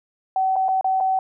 sine tone with dropouts, 760 Hz, F#5, 46 cents sharp, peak -17 dBFS, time 0.36-1.19 s, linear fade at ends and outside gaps 2 ms, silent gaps 0.558-0.563 / 0.684-0.688 / 0.811-0.844 / 1.003-1.007 s, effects none

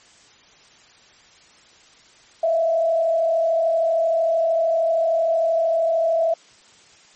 sine tone with frequency modulation, 659.3 Hz, E5, in tune, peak -16 dBFS, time 2.43-6.34 s, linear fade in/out 5 ms, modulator 33.1 Hz, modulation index 0.59, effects white hiss -51 dBFS RMS until 7.15 s + MP3 32 kbps

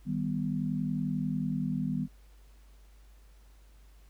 sine chord, Eb augmented, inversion none, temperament equal, 155.56 / 196 / 246.9 Hz, Eb3 / G3 / B3, 0 / 0 / 0 cents, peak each -33 dBFS, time 0.05-2.08 s, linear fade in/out 50 ms, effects added 50 Hz sine -53 dBFS peak until 4.09 s + pink hiss -66 dBFS RMS until 4.09 s

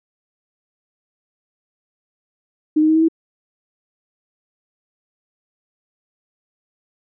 sine tone with pitch steps, 306.7 / 311.3 / 316.1 / 320.8 / 325.7 Hz, D#4 / D#4 / D#4 / E4 / E4, -25 / +1 / +27 / -47 / -21 cents, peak -11 dBFS, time 2.76-3.085 s, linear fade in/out 10 ms, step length 65 ms, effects none

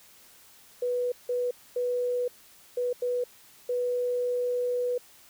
sine tone bursts at uneven times, 491.9 Hz, B4, 7 cents flat, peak -25 dBFS, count 6, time 0.82-1.12 / 1.29-1.51 / 1.76-2.28 / 2.77-2.93 / 3.02-3.24 / 3.69-4.98 s, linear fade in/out 5 ms, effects white hiss -55 dBFS RMS until 5.29 s

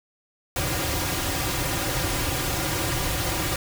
pink noise with comb filter, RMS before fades -26 dBFS, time 0.56-3.56 s, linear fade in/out 2 ms, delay 4.6 ms, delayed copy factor -0.85, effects none

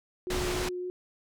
sine tone with vibrato, 361.8 Hz, F#4, 39 cents flat, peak -32 dBFS, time 0.27-0.9 s, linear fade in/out 0 ms, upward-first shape sine, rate 3.5 Hz, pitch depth 11 cents each way
pink low-pass noise, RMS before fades -32 dBFS, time 0.3-0.69 s, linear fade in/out 5 ms, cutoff 8500 Hz, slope 12 dB/octave
effects none

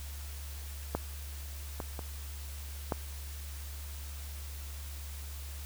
clicks, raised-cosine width 1 ms, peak -16 / -22 / -25 / -16 dBFS, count 4, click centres 0.95 / 1.802 / 1.992 / 2.922 s, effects added 71 Hz sine -40 dBFS peak until 5.65 s + white hiss -49 dBFS RMS until 5.65 s

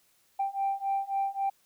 sine beating tone pair, 784 / 787.7 Hz, G5 / G5, 0 / +8 cents, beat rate 3.7 Hz, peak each -30 / -29 dBFS, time 0.39-1.5 s, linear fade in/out 10 ms, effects tanh soft clip ceiling -22 dBFS + white hiss -67 dBFS RMS until 1.65 s

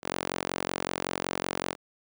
sawtooth tone with high-pass filter, 45.34 Hz, F#1, 34 cents flat, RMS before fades -33 dBFS, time 0.02-1.76 s, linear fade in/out 50 ms, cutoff 360 Hz, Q 0.71, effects none

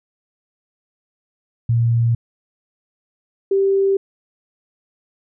sine tone pair in turn, 116.8 / 391.1 Hz, A#2 / G4, +4 / -4 cents, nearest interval octave + major sixth, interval 2092 cents, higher second, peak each -13 dBFS, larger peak neither, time 1.69-2.15 / 3.51-3.97 s, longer neither, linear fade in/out 5 ms, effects none

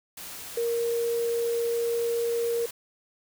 sine tone in noise, 467.7 Hz, A#4, 6 cents sharp, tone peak -24 dBFS, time 0.57-2.66 s, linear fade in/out 5 ms, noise white, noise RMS -40 dBFS, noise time 0.17-2.71 s, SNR +13 dB, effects none

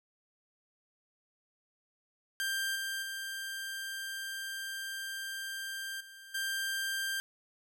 sawtooth tone with level steps, 1583 Hz, G6, 17 cents sharp, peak -28 / -31 / -34 / -46 / -29 dBFS, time 2.4-7.2 s, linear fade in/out 0 ms, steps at 2.75 / 3.02 / 6 / 6.34 s, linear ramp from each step 10 ms, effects none

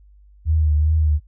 sine tone with vibrato, 77.1 Hz, D#2, 15 cents flat, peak -14 dBFS, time 0.45-1.2 s, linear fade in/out 50 ms, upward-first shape triangle, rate 2.5 Hz, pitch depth 57 cents each way, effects noise-tail reverb RT60 0.1 s tail -24 dB re dry + added 50 Hz sine -46 dBFS peak until 1.27 s

